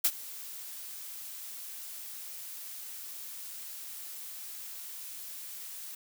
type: noise with ADSR envelope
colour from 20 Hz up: blue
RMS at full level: -23 dBFS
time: 0.04-5.95 s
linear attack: 10 ms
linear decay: 55 ms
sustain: -20 dB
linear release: 3 ms
effects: none